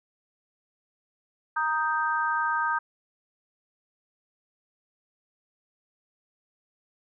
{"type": "chord", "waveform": "sine", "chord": "Eb major", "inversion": "second", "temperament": "equal", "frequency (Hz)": [932.3, 1244.5, 1568], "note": ["Bb5", "Eb6", "G6"], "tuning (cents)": [0, 0, 0], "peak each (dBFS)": -28, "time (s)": [1.56, 2.79], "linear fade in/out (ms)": 10, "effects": []}